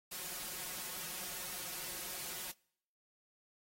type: noise with comb filter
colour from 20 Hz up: white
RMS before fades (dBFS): -43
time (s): 0.11-2.52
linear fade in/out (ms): 10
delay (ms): 5.5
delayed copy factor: +0.8
effects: noise-tail reverb RT60 0.7 s tail -26 dB re dry + AAC 48 kbps